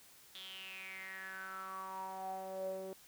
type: tone with band-pass filter sweep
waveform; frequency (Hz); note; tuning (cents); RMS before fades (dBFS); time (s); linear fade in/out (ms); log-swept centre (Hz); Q
sawtooth; 190; F#3; +46; -45; 0.35-2.93; 0; 3500 to 460; 8.6
effects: white hiss -61 dBFS RMS until 3.07 s